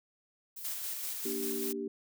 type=noise; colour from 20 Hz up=violet; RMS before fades=-44 dBFS; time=0.56-0.72 s; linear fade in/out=10 ms
type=noise with tremolo; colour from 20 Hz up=blue; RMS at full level=-37 dBFS; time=0.64-1.73 s; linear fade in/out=10 ms; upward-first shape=square; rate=5.1 Hz; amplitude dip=25%
type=chord; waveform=sine; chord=G minor; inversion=first; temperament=equal; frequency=233.1 / 293.7 / 392 Hz; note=Bb3 / D4 / G4; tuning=0 / 0 / 0 cents; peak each=-40 / -40 / -36 dBFS; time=1.25-1.88 s; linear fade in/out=5 ms
effects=none